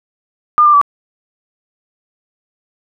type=tone with pitch steps; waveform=sine; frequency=1208 / 1191 / 1152 Hz; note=D6 / D6 / D6; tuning=+48 / +24 / -34 cents; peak=-5 dBFS; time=0.58-0.814 s; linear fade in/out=0 ms; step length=78 ms; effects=none